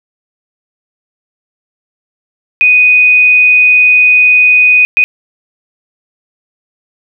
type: tone bursts at uneven times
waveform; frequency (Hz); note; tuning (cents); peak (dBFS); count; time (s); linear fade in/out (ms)
sine; 2489; D#7; 0; -3; 2; 2.61-4.85 / 4.97-5.04; 0
effects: none